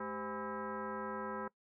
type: tone with frequency modulation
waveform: sine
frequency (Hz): 392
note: G4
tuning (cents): 0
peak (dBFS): -38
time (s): 0-1.48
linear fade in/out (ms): 5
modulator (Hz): 303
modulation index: 3.7
effects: noise-tail reverb RT60 0.1 s tail -21 dB re dry